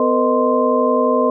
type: tone cluster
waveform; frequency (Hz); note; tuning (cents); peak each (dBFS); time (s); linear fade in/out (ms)
sine; 252.4 / 453.6 / 505 / 620 / 1044; B3 / A#4 / B4 / D#5 / C6; +38 / -47 / +39 / -6 / -4; -19; 0-1.3; 2
effects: none